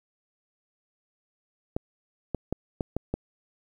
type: clicks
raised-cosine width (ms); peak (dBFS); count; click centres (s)
2; -14; 6; 1.765 / 2.347 / 2.526 / 2.808 / 2.966 / 3.14
effects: 9-bit